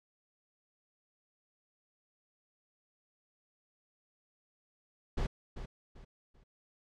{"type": "noise with echo", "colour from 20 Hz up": "brown", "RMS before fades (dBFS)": -32, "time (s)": [5.17, 5.27], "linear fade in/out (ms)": 10, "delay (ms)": 390, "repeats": 3, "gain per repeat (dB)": -10, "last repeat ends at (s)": 6.44, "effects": ["low-pass 6000 Hz 12 dB/octave"]}